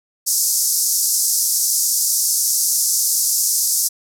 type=band-pass noise; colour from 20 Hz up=pink; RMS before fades=-18 dBFS; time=0.26-3.89 s; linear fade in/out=20 ms; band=5200 to 14000 Hz; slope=48 dB/octave; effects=none